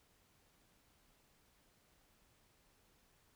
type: silence
effects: pink hiss -72 dBFS RMS until 3.35 s